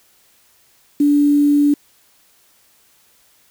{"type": "tone with quantisation", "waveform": "sine", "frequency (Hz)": 289.8, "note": "D4", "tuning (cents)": -23, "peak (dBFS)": -10, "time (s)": [1, 1.74], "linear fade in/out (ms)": 5, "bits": 6, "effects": ["white hiss -55 dBFS RMS until 3.5 s"]}